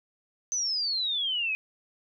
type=exponential sweep; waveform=sine; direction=down; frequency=6190 to 2489 Hz; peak=-26 dBFS; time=0.52-1.55 s; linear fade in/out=0 ms; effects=none